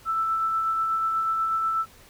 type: tone with tremolo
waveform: sine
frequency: 1323 Hz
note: E6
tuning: 6 cents sharp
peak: -21 dBFS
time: 0.05-1.86 s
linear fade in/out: 50 ms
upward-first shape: sine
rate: 8.2 Hz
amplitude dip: 25%
effects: pink hiss -52 dBFS RMS until 2.09 s

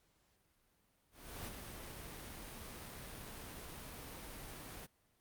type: noise with ADSR envelope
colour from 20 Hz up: pink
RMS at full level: -44 dBFS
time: 1.11-4.87 s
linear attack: 370 ms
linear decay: 8 ms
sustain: -5 dB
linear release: 23 ms
effects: pink hiss -75 dBFS RMS until 5.2 s + Opus 48 kbps

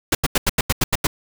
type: noise bursts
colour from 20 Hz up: pink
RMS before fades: -17 dBFS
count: 9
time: 0.12-1.07 s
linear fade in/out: 5 ms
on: 30 ms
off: 85 ms
effects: none

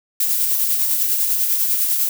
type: noise with tremolo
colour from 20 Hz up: violet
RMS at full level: -17 dBFS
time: 0.2-2.09 s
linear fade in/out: 2 ms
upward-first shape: sine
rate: 10 Hz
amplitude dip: 35%
effects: none

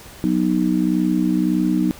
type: chord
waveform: sine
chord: B major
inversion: second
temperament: just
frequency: 185.21 / 246.9 / 308.7 Hz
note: F#3 / B3 / D#4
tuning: +2 / 0 / -14 cents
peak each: -20 / -21 / -19 dBFS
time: 0.24-1.91 s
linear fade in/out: 0 ms
effects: pink hiss -41 dBFS RMS until 1.99 s

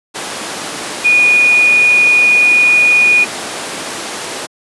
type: tone in noise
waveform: sine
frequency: 2457 Hz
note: D#7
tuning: 22 cents flat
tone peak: -6 dBFS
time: 1.04-3.25 s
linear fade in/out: 20 ms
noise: pink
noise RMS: -21 dBFS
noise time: 0.14-4.47 s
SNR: +12 dB
effects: high-pass 300 Hz 12 dB/octave + resampled to 24000 Hz

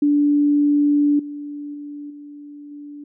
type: tone with level steps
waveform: sine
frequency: 291.1 Hz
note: D4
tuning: 15 cents flat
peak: -13 / -28 / -30 / -35 / -33 dBFS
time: 0.02-3.04 s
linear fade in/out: 5 ms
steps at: 1.19 / 1.74 / 2.1 / 2.71 s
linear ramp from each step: 5 ms
effects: none

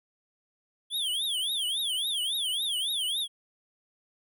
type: tone with vibrato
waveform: square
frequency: 3322 Hz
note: G#7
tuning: in tune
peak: -28 dBFS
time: 0.9-3.28 s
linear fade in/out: 50 ms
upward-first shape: triangle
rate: 3.6 Hz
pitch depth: 250 cents each way
effects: none

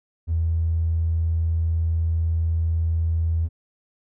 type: tone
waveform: triangle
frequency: 82 Hz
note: E2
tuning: 9 cents flat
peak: -15 dBFS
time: 0.27-3.49 s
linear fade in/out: 50 ms
effects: tanh soft clip ceiling -17 dBFS

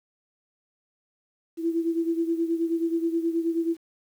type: beating tone pair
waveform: sine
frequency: 330.6 / 340 Hz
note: E4 / F4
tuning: +5 / -46 cents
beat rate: 9.4 Hz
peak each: -24 / -29 dBFS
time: 1.57-3.77 s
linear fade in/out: 50 ms
effects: 9-bit

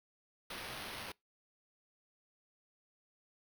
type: noise with sample-and-hold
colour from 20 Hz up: blue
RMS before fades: -45 dBFS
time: 0.5-1.12 s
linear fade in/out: 5 ms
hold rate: 7350 Hz
effects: noise-tail reverb RT60 0.2 s tail -25 dB re dry

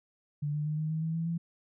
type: tone with pitch steps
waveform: sine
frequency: 146.83 / 149.66 / 152.54 / 155.47 / 158.46 / 161.51 / 164.62 / 167.79 Hz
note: D3 / D3 / D#3 / D#3 / D#3 / E3 / E3 / E3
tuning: 0 / +33 / -34 / -1 / +32 / -35 / -2 / +31 cents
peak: -29 dBFS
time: 0.42-1.38 s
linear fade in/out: 10 ms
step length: 120 ms
effects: none

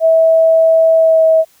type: tone with pitch glide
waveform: sine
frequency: 650 to 643.3 Hz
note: E5 to E5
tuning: -24 to -42 cents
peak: -6 dBFS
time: 0-1.45 s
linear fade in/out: 50 ms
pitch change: -18 cents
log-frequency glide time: 0.95-1.24 s
effects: white hiss -51 dBFS RMS until 1.6 s

